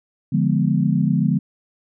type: chord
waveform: sine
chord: D diminished seventh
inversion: none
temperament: equal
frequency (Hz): 146.83 / 174.61 / 207.7 / 246.9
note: D3 / F3 / Ab3 / Cb4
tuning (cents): 0 / 0 / 0 / 0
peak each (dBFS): -20 / -20 / -21 / -23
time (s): 0.32-1.39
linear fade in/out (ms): 10
effects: none